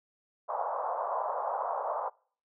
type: band-pass noise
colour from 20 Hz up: white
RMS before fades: -33 dBFS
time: 0.48-2.1 s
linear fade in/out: 20 ms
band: 540 to 1100 Hz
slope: 48 dB/octave
effects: noise-tail reverb RT60 0.5 s tail -26 dB re dry